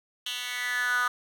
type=tone with high-pass filter sweep; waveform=10% pulse; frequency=246.9 Hz; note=B3; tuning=in tune; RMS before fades=-29 dBFS; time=0.26-1.08 s; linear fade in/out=5 ms; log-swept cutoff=2900 to 1300 Hz; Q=6.6; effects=none